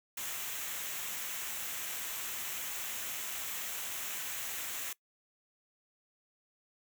white noise with comb filter, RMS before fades -39 dBFS, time 0.17-4.93 s, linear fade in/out 5 ms, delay 0.21 ms, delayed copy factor -0.5, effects noise-tail reverb RT60 0.1 s tail -21 dB re dry

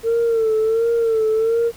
sine tone with vibrato, 451.1 Hz, A4, 43 cents sharp, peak -13 dBFS, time 0.03-1.72 s, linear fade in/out 50 ms, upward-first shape sine, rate 1.4 Hz, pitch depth 58 cents each way, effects tanh soft clip ceiling -12 dBFS + pink hiss -44 dBFS RMS until 1.76 s

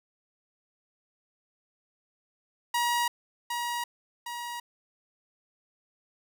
sawtooth tone with echo, 955 Hz, A#5, 42 cents sharp, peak -21 dBFS, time 2.74-3.08 s, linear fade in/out 5 ms, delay 760 ms, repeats 2, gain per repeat -5 dB, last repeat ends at 4.6 s, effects none

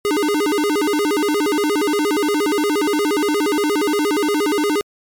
square tone with vibrato, 352 Hz, F4, 14 cents sharp, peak -16 dBFS, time 0.05-4.81 s, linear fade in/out 0 ms, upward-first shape square, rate 8.5 Hz, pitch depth 270 cents each way, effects MP3 96 kbps

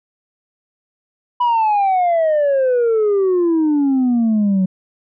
sine exponential sweep, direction down, 990 to 183.9 Hz, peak -10 dBFS, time 1.4-4.66 s, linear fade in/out 10 ms, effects tanh soft clip ceiling -11 dBFS

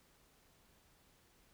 silence, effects pink hiss -69 dBFS RMS until 1.53 s

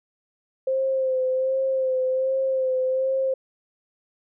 sine tone with vibrato, 523.3 Hz, C5, in tune, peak -20 dBFS, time 0.67-3.34 s, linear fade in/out 5 ms, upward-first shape sine, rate 1.3 Hz, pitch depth 29 cents each way, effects none

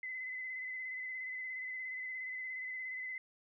sine tone with vibrato, 2032 Hz, B6, 49 cents sharp, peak -39 dBFS, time 0.03-3.18 s, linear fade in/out 2 ms, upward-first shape square, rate 17 Hz, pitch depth 23 cents each way, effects none

